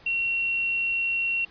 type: tone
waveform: sine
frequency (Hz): 2734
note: F7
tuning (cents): -37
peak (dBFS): -23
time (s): 0.06-1.45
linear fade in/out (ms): 5
effects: pink hiss -52 dBFS RMS until 1.5 s + resampled to 11025 Hz